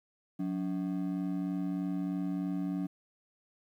triangle ring-modulated tone, 233.1 Hz, A#3, in tune, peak -26 dBFS, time 0.39-2.87 s, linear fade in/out 10 ms, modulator 51.6 Hz, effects 11-bit

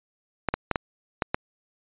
clicks, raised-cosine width 0.5 ms, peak -8 dBFS, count 6, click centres 0.487 / 0.54 / 0.713 / 0.758 / 1.222 / 1.345 s, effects resampled to 8000 Hz

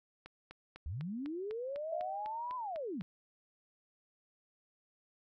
click train, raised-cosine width 0.3 ms, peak -33 dBFS, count 12, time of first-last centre 0.26-3.01 s, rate 4 Hz
sine linear two-way sweep, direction up then down, 63.6 to 1023 to 159.3 Hz, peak -37 dBFS, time 0.86-3.02 s, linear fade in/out 0 ms, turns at 2.56 s
sine tone with exponential decay, 622.3 Hz, D#5, in tune, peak -35 dBFS, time 1.92-2.8 s, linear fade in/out 5 ms, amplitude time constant 190 ms
effects none

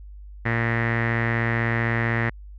sawtooth tone with low-pass filter, 115.8 Hz, A#2, 11 cents flat, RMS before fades -23 dBFS, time 0.45-2.3 s, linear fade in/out 10 ms, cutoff 1900 Hz, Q 7.7, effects added 50 Hz sine -38 dBFS peak until 2.58 s

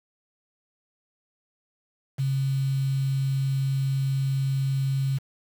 sine tone with quantisation, 135.2 Hz, C#3, 43 cents flat, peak -22 dBFS, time 2.18-5.19 s, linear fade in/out 20 ms, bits 7, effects none

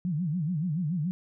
sine tone with vibrato, 164.81 Hz, E3, in tune, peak -26 dBFS, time 0.05-1.11 s, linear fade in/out 0 ms, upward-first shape sine, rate 7 Hz, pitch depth 220 cents each way, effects none

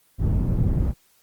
white low-pass noise, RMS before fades -21 dBFS, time 0.18-0.94 s, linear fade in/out 50 ms, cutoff 110 Hz, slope 12 dB/octave, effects white hiss -61 dBFS RMS until 1.22 s + Opus 24 kbps

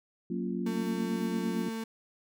sine chord, Gb major seventh, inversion none, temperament equal, 185 / 233.1 / 277.2 / 349.2 Hz, Gb3 / Bb3 / Db4 / F4, 0 / 0 / 0 / 0 cents, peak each -34 / -35 / -39 / -37 dBFS, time 0.3-1.69 s, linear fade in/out 5 ms
35% pulse tone, 224.3 Hz, A3, 34 cents sharp, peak -32 dBFS, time 0.66-1.84 s, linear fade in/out 5 ms
effects none

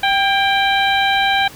harmonic tone with a mistuned harmonic, 784 Hz, G5, in tune, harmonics 1 / 2 / 3 / 4 / 5, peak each -16 / -19 / -21 / -22 / -23 dBFS, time 0.03-1.48 s, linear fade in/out 5 ms, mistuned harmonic 2, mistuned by +42 cents, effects pink hiss -38 dBFS RMS until 1.55 s

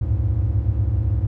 triangle tone cluster, 64.8 / 75.1 / 95.6 / 102.9 / 111.7 Hz, C2 / D2 / G2 / G#2 / A2, -16 / +39 / -43 / -16 / +27 cents, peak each -22 dBFS, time 0.01-1.27 s, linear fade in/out 10 ms, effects tanh soft clip ceiling -4 dBFS

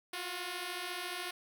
5% pulse beating tone pair, 348.1 / 362.1 Hz, F4 / F#4, -6 / -37 cents, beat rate 14 Hz, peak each -31 / -28 dBFS, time 0.13-1.31 s, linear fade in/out 5 ms, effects none

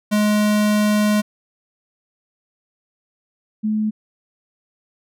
square / sine tone pair in turn, 210 / 214.8 Hz, G#3 / A3, +19 / -41 cents, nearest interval unison, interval 40 cents, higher second, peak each -15 / -17 dBFS, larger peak first, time 0.11-1.22 / 3.63-3.91 s, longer first, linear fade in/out 20 ms, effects none

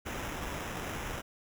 pink noise with sample-and-hold, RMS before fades -38 dBFS, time 0.05-1.22 s, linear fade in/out 20 ms, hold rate 4410 Hz, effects none

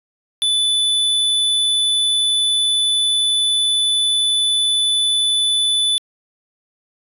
square tone, 3489 Hz, A7, 15 cents flat, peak -15 dBFS, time 0.42-5.98 s, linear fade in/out 0 ms, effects resampled to 32000 Hz

